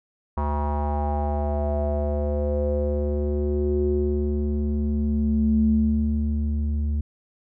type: tone with low-pass filter sweep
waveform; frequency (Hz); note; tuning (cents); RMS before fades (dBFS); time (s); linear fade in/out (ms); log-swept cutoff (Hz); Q
square; 73.42; D2; 0; -23; 0.37-7.01; 5; 1000 to 150; 6.4
effects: none